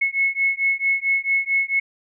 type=beating tone pair; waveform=sine; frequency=2187 / 2191.5 Hz; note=C#7 / C#7; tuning=-24 / -20 cents; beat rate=4.5 Hz; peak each=-21 dBFS; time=0.01-1.8 s; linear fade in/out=10 ms; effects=none